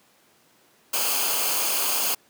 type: noise with comb filter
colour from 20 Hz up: white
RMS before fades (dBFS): -24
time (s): 0.93-2.15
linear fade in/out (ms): 10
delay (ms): 0.53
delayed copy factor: -0.6
effects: pink hiss -59 dBFS RMS until 2.29 s + high-pass 200 Hz 12 dB/octave